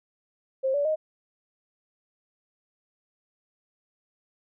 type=tone with pitch steps; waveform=sine; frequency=530 / 574.6 / 623 Hz; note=C5 / D5 / D#5; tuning=+22 / -38 / +2 cents; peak=-22 dBFS; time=0.63-0.96 s; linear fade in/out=20 ms; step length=110 ms; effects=none